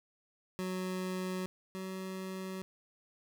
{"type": "tone pair in turn", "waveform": "25% pulse", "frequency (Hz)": [185, 188.45], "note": ["F#3", "F#3"], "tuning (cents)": [0, 32], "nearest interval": "unison", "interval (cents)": 32, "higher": "second", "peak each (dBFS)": [-31, -35], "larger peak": "first", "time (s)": [[0.59, 1.46], [1.75, 2.62]], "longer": "neither", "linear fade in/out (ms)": 0, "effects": []}